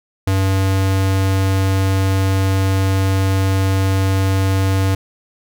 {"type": "tone", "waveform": "square", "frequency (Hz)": 96.1, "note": "G2", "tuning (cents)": -34, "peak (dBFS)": -14, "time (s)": [0.27, 4.95], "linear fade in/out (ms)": 5, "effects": []}